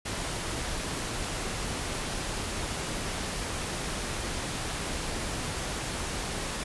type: noise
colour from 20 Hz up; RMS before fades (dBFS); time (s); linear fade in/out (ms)
pink; -33; 0.05-6.64; 10
effects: resampled to 24000 Hz